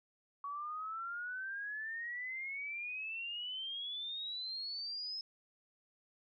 sine exponential sweep, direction up, 1123 to 5190 Hz, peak -39 dBFS, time 0.44-5.21 s, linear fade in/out 2 ms, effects none

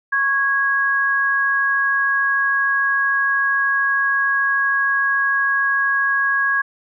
sine tone pair together, 1104 / 1652.2 Hz, C#6 / G#6, -7 / -9 cents, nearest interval perfect fifth, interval 698 cents, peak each -22 / -16 dBFS, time 0.12-6.62 s, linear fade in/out 10 ms, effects none

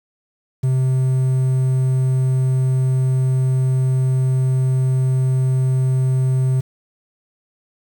triangle tone with quantisation, 130 Hz, C3, 11 cents flat, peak -12 dBFS, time 0.63-6.61 s, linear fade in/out 10 ms, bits 7, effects none

